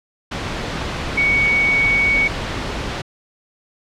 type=tone in noise; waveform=sine; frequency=2237 Hz; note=C#7; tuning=15 cents sharp; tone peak=-13 dBFS; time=1.17-2.28 s; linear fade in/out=10 ms; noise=pink; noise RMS=-24 dBFS; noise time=0.31-3.02 s; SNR=+8 dB; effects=low-pass 4000 Hz 12 dB/octave